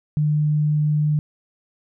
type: tone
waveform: sine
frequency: 150.5 Hz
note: D3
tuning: 43 cents sharp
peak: -16 dBFS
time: 0.17-1.19 s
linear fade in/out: 0 ms
effects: none